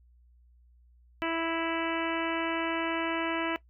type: harmonic tone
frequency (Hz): 329.6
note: E4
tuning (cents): 0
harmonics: 1 / 2 / 3 / 4 / 5 / 6 / 7 / 8 / 9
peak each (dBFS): -32 / -35 / -37 / -38 / -39 / -40 / -40 / -41 / -42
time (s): 1.22-3.56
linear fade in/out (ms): 0
effects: noise-tail reverb RT60 0.1 s tail -18 dB re dry + added 60 Hz sine -57 dBFS peak until 3.69 s